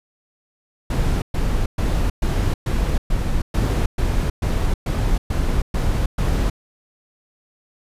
brown noise bursts, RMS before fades -19 dBFS, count 13, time 0.9-6.5 s, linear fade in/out 5 ms, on 320 ms, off 120 ms, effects resampled to 32000 Hz

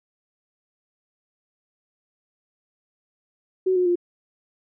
sine tone with pitch steps, 373.9 / 362.2 / 350.9 Hz, F#4 / F#4 / F4, +18 / -37 / +8 cents, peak -17 dBFS, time 3.66-3.957 s, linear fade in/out 10 ms, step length 99 ms, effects none

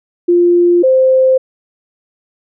sine tone pair in turn, 349.2 / 521.4 Hz, F4 / C5, 0 / -6 cents, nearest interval perfect fifth, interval 694 cents, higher second, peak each -6 dBFS, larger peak neither, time 0.28-0.83 / 0.83-1.38 s, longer neither, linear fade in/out 10 ms, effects none

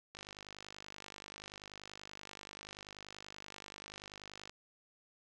click train, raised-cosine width 0.2 ms, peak -30 dBFS, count 220, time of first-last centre 0.15-4.495 s, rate 50.4 Hz, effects none

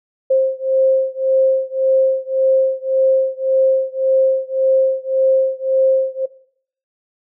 sine beating tone pair, 528 / 529.8 Hz, C5 / C5, +16 / +22 cents, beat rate 1.8 Hz, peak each -16 dBFS, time 0.3-6.26 s, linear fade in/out 10 ms, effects noise-tail reverb RT60 0.6 s tail -18 dB re dry

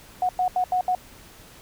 sine tone bursts at uneven times, 732 Hz, F#5, 19 cents flat, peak -19 dBFS, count 5, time 0.22-0.29 / 0.39-0.48 / 0.56-0.64 / 0.72-0.81 / 0.88-0.95 s, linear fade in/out 2 ms, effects pink hiss -48 dBFS RMS until 1.61 s

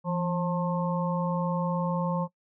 harmonic tone with a mistuned harmonic, 178.1 Hz, F3, 34 cents sharp, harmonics 1 / 3 / 5 / 6, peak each -27 / -32 / -34 / -35 dBFS, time 0.04-2.28 s, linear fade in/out 50 ms, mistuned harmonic 1, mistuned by -76 cents, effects noise-tail reverb RT60 0.1 s tail -20 dB re dry

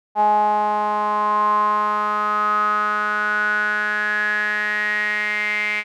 sawtooth tone with band-pass filter sweep, 210 Hz, G#3, 19 cents sharp, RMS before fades -20 dBFS, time 0.15-5.84 s, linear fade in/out 50 ms, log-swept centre 830 to 2200 Hz, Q 9.9, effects none

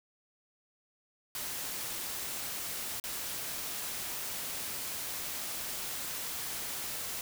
white noise with dropouts, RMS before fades -38 dBFS, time 1.35-7.21 s, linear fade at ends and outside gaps 1 ms, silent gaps 2.999-3.039 s, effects none

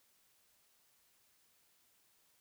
silence, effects white hiss -72 dBFS RMS until 2.4 s

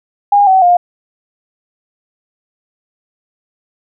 sine tone with pitch steps, 813 / 758.6 / 707.8 Hz, G#5 / F#5 / F5, -37 / +43 / +23 cents, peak -5 dBFS, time 0.32-0.77 s, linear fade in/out 5 ms, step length 150 ms, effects none

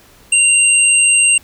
sine tone pair together, 2770 / 8284 Hz, F7 / C9, -15 / -18 cents, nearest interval octave + perfect fifth, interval 1897 cents, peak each -12 / -10 dBFS, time 0.32-1.38 s, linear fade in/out 5 ms, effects pink hiss -46 dBFS RMS until 1.43 s

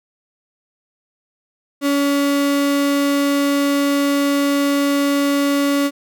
35% pulse tone, 282.7 Hz, C#4, 34 cents sharp, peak -13 dBFS, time 1.81-5.91 s, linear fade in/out 50 ms, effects none

